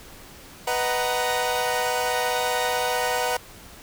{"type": "chord", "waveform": "sawtooth", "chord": "B major seventh", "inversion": "none", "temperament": "equal with one note detuned", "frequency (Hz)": [493.9, 622.3, 746, 932.3], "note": ["B4", "D#5", "F#5", "A#5"], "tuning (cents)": [0, 0, 14, 0], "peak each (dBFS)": [-23, -27, -23, -25], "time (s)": [0.67, 3.37], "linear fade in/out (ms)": 5, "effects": ["pink hiss -45 dBFS RMS until 3.82 s"]}